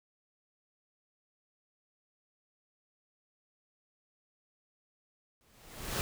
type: noise with exponential growth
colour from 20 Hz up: pink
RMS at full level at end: -31 dBFS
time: 5.41-6.01 s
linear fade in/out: 0 ms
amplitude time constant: 130 ms
effects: none